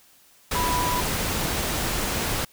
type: tone in noise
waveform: sine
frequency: 986 Hz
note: B5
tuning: 3 cents flat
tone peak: -24 dBFS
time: 0.55-1.01 s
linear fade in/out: 5 ms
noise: pink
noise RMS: -26 dBFS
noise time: 0.51-2.45 s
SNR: -1 dB
effects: white hiss -56 dBFS RMS until 2.52 s